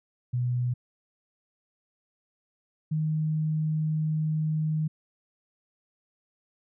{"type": "tone pair in turn", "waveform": "sine", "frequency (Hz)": [123.47, 155.56], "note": ["B2", "D#3"], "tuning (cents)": [0, 0], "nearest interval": "major third", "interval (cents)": 400, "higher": "second", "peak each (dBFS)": -24, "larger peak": "neither", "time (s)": [[0.33, 0.74], [2.91, 4.88]], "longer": "second", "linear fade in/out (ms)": 10, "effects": []}